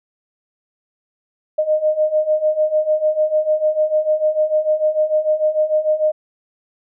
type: beating tone pair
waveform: sine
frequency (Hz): 612 / 618.7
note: D#5 / D#5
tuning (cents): -29 / -10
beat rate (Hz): 6.7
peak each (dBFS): -19 / -16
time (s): 1.58-6.12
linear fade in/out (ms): 10
effects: none